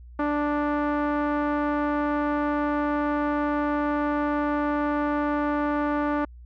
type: tone with low-pass filter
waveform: sawtooth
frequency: 293.7 Hz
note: D4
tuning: in tune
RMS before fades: -25 dBFS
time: 0.19-6.25 s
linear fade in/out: 5 ms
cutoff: 1300 Hz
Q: 1.8
effects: added 60 Hz sine -42 dBFS peak until 6.45 s